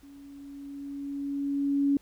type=tone with level ramp; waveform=sine; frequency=280.9 Hz; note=C#4; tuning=23 cents sharp; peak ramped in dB=-47 to -20 dBFS; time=0.03-1.97 s; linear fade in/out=2 ms; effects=added 50 Hz sine -62 dBFS peak until 2.01 s + pink hiss -62 dBFS RMS until 2.01 s